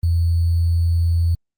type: tone with sample-and-hold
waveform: sine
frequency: 84.4 Hz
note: E2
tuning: 41 cents sharp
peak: -14 dBFS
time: 0.03-1.35 s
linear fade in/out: 5 ms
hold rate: 4410 Hz
effects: Opus 32 kbps